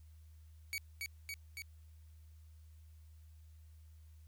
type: tone with echo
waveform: sawtooth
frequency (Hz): 2256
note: C#7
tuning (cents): +30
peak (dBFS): -34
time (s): 0.73-0.78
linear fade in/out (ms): 0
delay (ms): 280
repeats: 3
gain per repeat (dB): -2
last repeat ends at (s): 1.62
effects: added 78 Hz sine -55 dBFS peak until 4.27 s + white hiss -75 dBFS RMS until 4.27 s